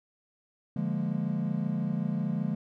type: chord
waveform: triangle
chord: Bb dominant seventh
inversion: first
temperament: equal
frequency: 146.83 / 174.61 / 207.7 / 233.1 Hz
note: D3 / F3 / Ab3 / Bb3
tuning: 0 / 0 / 0 / 0 cents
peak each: -32 / -30 / -30 / -34 dBFS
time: 0.76-2.55 s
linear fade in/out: 5 ms
effects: none